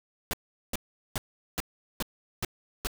pink noise bursts, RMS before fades -30 dBFS, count 7, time 0.31-2.871 s, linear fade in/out 0 ms, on 23 ms, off 400 ms, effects none

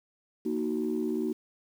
sine chord, D# minor, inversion second, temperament just, 233.3 / 311.1 / 373.4 Hz, A#3 / D#4 / F#4, +2 / 0 / +16 cents, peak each -31 dBFS, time 0.45-1.33 s, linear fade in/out 10 ms, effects tanh soft clip ceiling -20 dBFS + 9-bit

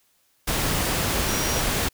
sine tone in noise, 5710 Hz, F8, 37 cents sharp, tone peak -31 dBFS, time 1.28-1.61 s, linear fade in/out 10 ms, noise pink, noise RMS -24 dBFS, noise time 0.47-1.89 s, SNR -10 dB, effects white hiss -65 dBFS RMS until 1.93 s

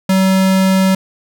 square tone, 190 Hz, F#3, 46 cents sharp, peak -10 dBFS, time 0.09-0.95 s, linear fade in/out 5 ms, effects none

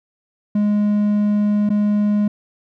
triangle tone with dropouts, 207.7 Hz, G#3, in tune, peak -12 dBFS, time 0.55-2.28 s, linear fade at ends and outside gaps 5 ms, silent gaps 1.692-1.701 s, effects none

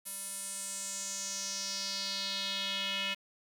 square tone with band-pass filter sweep, 196 Hz, G3, in tune, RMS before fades -37 dBFS, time 0.05-3.15 s, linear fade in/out 20 ms, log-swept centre 11000 to 2800 Hz, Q 3.6, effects 9-bit

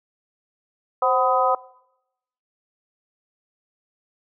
harmonic tone with a mistuned harmonic, 251.4 Hz, B3, 31 cents sharp, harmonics 2 / 3 / 4 / 5, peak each -22 / -22 / -22 / -22 dBFS, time 1.02-1.55 s, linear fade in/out 5 ms, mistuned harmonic 2, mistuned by +71 cents, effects noise-tail reverb RT60 0.9 s tail -23 dB re dry

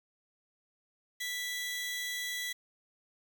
sawtooth tone pair together, 1975.5 / 3322 Hz, B6 / G#7, 0 / 0 cents, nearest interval major sixth, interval 900 cents, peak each -32 / -38 dBFS, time 1.2-2.53 s, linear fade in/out 10 ms, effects 9-bit

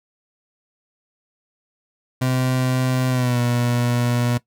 30% pulse tone with pitch glide, 128.4 to 121.19 Hz, C3 to B2, -32 to -32 cents, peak -15 dBFS, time 2.21-4.38 s, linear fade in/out 10 ms, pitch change -100 cents, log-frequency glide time 3.09-3.4 s, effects noise-tail reverb RT60 0.1 s tail -18 dB re dry

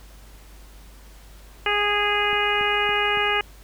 harmonic tone, 412.9 Hz, G#4, 10 cents flat, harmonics 1 / 2 / 3 / 4 / 5 / 6 / 7, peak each -27 / -27 / -27 / -27 / -27 / -27 / -27 dBFS, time 1.66-3.41 s, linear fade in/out 2 ms
click train, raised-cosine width 3 ms, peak -26 dBFS, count 4, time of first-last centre 2.33-3.173 s, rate 3.56 Hz
effects added 50 Hz sine -44 dBFS peak until 3.63 s + pink hiss -51 dBFS RMS until 3.63 s

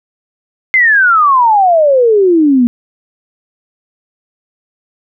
sine exponential sweep, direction down, 2113 to 233.1 Hz, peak -5 dBFS, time 0.74-2.67 s, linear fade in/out 0 ms, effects none

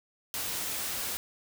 white noise, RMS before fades -34 dBFS, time 0.34-1.17 s, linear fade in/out 0 ms, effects none

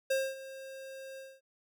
square tone with ADSR envelope, 534 Hz, C5, 35 cents sharp, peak -27 dBFS, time 0.1-1.41 s, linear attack 9 ms, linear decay 240 ms, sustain -17 dB, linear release 230 ms, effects none

